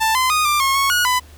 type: tone with pitch steps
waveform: sawtooth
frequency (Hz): 885 / 1028 / 1238 / 1188 / 1083 / 1102 / 1452 / 1001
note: A5 / C6 / D#6 / D6 / C#6 / C#6 / F#6 / B5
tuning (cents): +10 / -31 / -9 / +20 / -41 / -11 / -33 / +23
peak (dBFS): -11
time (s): 0-1.2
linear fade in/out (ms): 20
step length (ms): 150
effects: added 75 Hz sine -41 dBFS peak until 1.37 s + pink hiss -48 dBFS RMS until 1.37 s